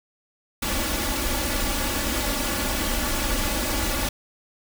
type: noise with comb filter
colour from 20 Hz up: pink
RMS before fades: -25 dBFS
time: 0.62-4.09 s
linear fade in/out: 5 ms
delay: 3.5 ms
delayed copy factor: +0.85
effects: none